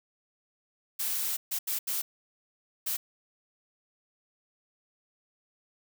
blue noise bursts at uneven times, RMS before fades -31 dBFS, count 5, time 0.99-1.37 / 1.51-1.59 / 1.67-1.79 / 1.87-2.02 / 2.86-2.97 s, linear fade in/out 10 ms, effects none

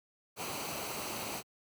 pink noise with comb filter, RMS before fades -39 dBFS, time 0.36-1.43 s, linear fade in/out 50 ms, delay 0.57 ms, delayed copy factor -0.55, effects high-pass 100 Hz 12 dB/octave

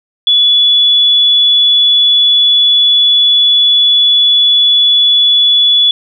sine tone, 3420 Hz, A7, 50 cents flat, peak -5 dBFS, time 0.27-5.91 s, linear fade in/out 2 ms, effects none

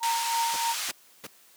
sine tone with tremolo, 924 Hz, A#5, 16 cents flat, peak -23 dBFS, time 0-0.75 s, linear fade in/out 50 ms, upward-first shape triangle, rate 3.1 Hz, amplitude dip 60%
white band-pass noise, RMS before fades -32 dBFS, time 0.03-0.91 s, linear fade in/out 0 ms, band 1200 to 7800 Hz, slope 12 dB/octave
pink noise bursts, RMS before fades -38 dBFS, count 3, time 0.53-1.269 s, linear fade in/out 5 ms, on 33 ms, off 320 ms
effects white hiss -57 dBFS RMS until 1.56 s + high-pass 200 Hz 12 dB/octave

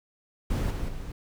brown noise with level steps, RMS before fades -26 / -31 / -36 dBFS, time 0.5-1.12 s, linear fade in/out 5 ms, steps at 0.7 / 0.88 s, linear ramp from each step 10 ms, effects none

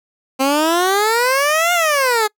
15% pulse exponential two-way sweep, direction up then down, 261.6 to 715 to 414.2 Hz, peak -7 dBFS, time 0.39-2.28 s, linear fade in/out 20 ms, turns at 1.73 s, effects noise-tail reverb RT60 0.1 s tail -26 dB re dry

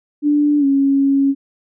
sine tone with pitch glide, 293.7 to 275.6 Hz, D4 to C#4, 0 to -10 cents, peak -11 dBFS, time 0.22-1.35 s, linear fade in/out 50 ms, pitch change -110 cents, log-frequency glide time 0.59-0.65 s, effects none

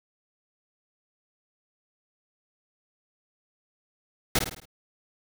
pink noise with echo, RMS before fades -22 dBFS, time 4.35-4.39 s, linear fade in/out 5 ms, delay 53 ms, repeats 5, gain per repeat -6 dB, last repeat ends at 4.655 s, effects none

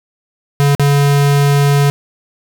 square tone with dropouts, 142.2 Hz, C#3, 45 cents sharp, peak -9 dBFS, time 0.6-1.9 s, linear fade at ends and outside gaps 0 ms, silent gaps 0.75-0.796 s, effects 8-bit

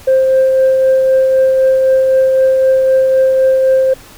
sine tone with tremolo, 526 Hz, C5, 9 cents sharp, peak -4 dBFS, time 0.07-3.94 s, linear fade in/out 10 ms, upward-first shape triangle, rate 3.9 Hz, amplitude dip 35%, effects tanh soft clip ceiling -4 dBFS + pink hiss -38 dBFS RMS until 4.17 s

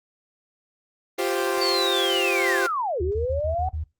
sawtooth chord, F suspended second, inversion none, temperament equal, 349.2 / 392 / 523.3 Hz, F4 / G4 / C5, 0 / 0 / 0 cents, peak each -23 / -22 / -24 dBFS, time 1.18-2.67 s, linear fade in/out 10 ms
sine linear two-way sweep, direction down then up, 4596 to 347.6 to 762 Hz, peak -23 dBFS, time 1.61-3.69 s, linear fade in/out 5 ms, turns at 3.02 s
sine tone bursts, 77.78 Hz, D#2, in tune, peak -26 dBFS, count 6, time 3-3.84 s, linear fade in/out 10 ms, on 110 ms, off 36 ms
effects noise-tail reverb RT60 0.2 s tail -19 dB re dry + Opus 24 kbps

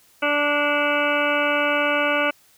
harmonic tone with a mistuned harmonic, 292.3 Hz, D4, 8 cents flat, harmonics 1 / 2 / 3 / 4 / 5 / 7 / 8 / 9 / 10, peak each -28 / -23 / -30 / -27 / -24 / -32 / -27 / -28 / -32 dBFS, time 0.22-2.31 s, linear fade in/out 10 ms, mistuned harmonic 8, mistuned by -32 cents, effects white hiss -56 dBFS RMS until 2.57 s

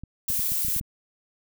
clicks, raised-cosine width 5 ms, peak -25 dBFS, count 8, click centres 0.036 / 0.302 / 0.393 / 0.519 / 0.649 / 0.684 / 0.764 / 0.811 s
violet noise, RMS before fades -26 dBFS, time 0.28-0.8 s, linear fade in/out 5 ms
effects none

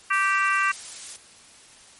harmonic tone, 390 Hz, G4, 9 cents flat, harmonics 3 / 4 / 5 / 6 / 7, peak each -23 / -24 / -27 / -31 / -28 dBFS, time 0.1-0.72 s, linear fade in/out 10 ms
blue noise, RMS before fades -35 dBFS, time 0.13-1.16 s, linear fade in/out 0 ms
effects white hiss -50 dBFS RMS until 1.99 s + MP3 48 kbps

